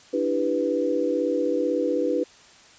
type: chord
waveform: sine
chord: E minor seventh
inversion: third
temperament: equal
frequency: 293.7 / 329.6 / 392 / 493.9 Hz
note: D4 / E4 / G4 / B4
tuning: 0 / 0 / 0 / 0 cents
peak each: -27 / -28 / -29 / -24 dBFS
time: 0.13-2.24 s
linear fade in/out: 10 ms
effects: white hiss -51 dBFS RMS until 2.78 s + resampled to 16000 Hz